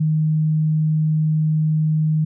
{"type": "tone", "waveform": "sine", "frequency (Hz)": 155.56, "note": "D#3", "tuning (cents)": 0, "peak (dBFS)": -15, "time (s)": [0, 2.25], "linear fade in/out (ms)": 10, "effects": []}